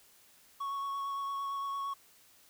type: tone with vibrato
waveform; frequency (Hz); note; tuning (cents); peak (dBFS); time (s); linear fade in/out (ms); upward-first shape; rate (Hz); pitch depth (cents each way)
triangle; 1108.7; C#6; 0; -32; 0.6-1.94; 10; sine; 8.8; 13
effects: white hiss -62 dBFS RMS until 2.49 s